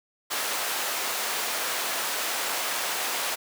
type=high-pass noise; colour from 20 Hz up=pink; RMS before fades=-29 dBFS; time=0.3-3.36 s; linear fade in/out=20 ms; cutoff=680 Hz; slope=12 dB/octave; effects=none